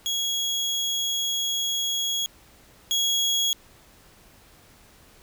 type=tone pair in turn; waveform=30% pulse; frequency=3322 / 3322 Hz; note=G#7 / G#7; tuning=0 / 0 cents; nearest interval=unison; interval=0 cents; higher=neither; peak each=-21 / -18 dBFS; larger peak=second; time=0.06-2.26 / 2.91-3.53 s; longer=first; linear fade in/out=0 ms; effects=pink hiss -54 dBFS RMS until 5.22 s